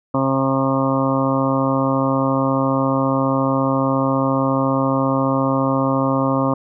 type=harmonic tone with a mistuned harmonic; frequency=134.5 Hz; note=C3; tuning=48 cents sharp; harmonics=1 / 2 / 3 / 4 / 5 / 6 / 7 / 8 / 9; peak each=-23 / -19 / -32 / -22 / -28 / -31 / -27 / -25 / -27 dBFS; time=0.14-6.54 s; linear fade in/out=5 ms; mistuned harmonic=6; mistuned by=+25 cents; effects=none